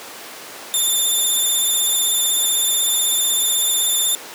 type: tone with vibrato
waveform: 10% pulse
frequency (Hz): 3562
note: A7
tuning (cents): +21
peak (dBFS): -9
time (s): 0.74-4.15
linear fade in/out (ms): 0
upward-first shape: square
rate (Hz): 16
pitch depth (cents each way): 22
effects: pink hiss -34 dBFS RMS until 4.34 s + high-pass 400 Hz 12 dB/octave